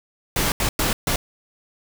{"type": "noise bursts at uneven times", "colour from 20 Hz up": "pink", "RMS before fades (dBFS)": -21, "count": 4, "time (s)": [[0.36, 0.52], [0.6, 0.69], [0.79, 0.93], [1.07, 1.16]], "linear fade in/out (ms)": 2, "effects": []}